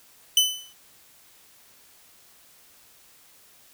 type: tone with exponential decay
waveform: sawtooth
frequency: 3015 Hz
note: F#7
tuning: 32 cents sharp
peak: -10 dBFS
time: 0.37-0.73 s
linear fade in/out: 2 ms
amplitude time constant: 77 ms
effects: white hiss -55 dBFS RMS until 3.73 s